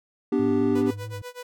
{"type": "chord", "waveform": "triangle", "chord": "G major", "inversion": "first", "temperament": "equal", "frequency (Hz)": [246.9, 293.7, 392], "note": ["B3", "D4", "G4"], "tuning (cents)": [0, 0, 0], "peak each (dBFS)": -22, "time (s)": [0.32, 0.91], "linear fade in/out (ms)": 5}
{"type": "tone with vibrato", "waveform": "triangle", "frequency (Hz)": 105.1, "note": "G#2", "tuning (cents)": 21, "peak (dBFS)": -31, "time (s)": [0.39, 1.22], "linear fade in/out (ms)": 5, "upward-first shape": "square", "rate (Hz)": 4.7, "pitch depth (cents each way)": 46}
{"type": "tone with tremolo", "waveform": "sawtooth", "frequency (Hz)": 493.9, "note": "B4", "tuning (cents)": 0, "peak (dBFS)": -30, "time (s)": [0.75, 1.43], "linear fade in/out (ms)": 5, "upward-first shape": "sine", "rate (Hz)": 8.1, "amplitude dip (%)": 95}
{"effects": []}